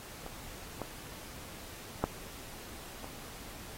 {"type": "clicks", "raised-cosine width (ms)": 1, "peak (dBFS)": [-27, -23, -13, -29], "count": 4, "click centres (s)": [0.264, 0.817, 2.04, 3.044], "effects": ["pink hiss -48 dBFS RMS until 3.77 s", "AAC 48 kbps"]}